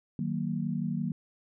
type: chord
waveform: sine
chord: D# minor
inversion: none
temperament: equal with one note detuned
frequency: 155.56 / 187.15 / 233.1 Hz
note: D#3 / F#3 / A#3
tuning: 0 / +20 / 0 cents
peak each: -33 dBFS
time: 0.19-1.12 s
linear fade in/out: 2 ms
effects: none